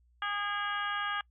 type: harmonic tone with a mistuned harmonic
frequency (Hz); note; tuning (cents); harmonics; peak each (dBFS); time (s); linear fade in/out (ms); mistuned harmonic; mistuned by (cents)
409.3; G#4; -25; 2 / 3 / 4 / 5 / 6 / 7 / 8; -40 / -35 / -35 / -45 / -48 / -42 / -43; 0.22-1.21; 2; 6; -96
effects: noise-tail reverb RT60 0.1 s tail -25 dB re dry + added 60 Hz sine -63 dBFS peak until 1.3 s